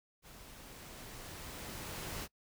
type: noise with level ramp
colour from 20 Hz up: pink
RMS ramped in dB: -55 to -41 dBFS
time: 0.22-2.28 s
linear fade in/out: 50 ms
effects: noise-tail reverb RT60 0.1 s tail -24 dB re dry